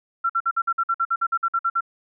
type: tone bursts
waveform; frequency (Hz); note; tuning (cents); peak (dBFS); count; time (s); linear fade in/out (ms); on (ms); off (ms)
sine; 1358; F6; -49; -18; 15; 0.24-1.808; 10; 56; 52
effects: none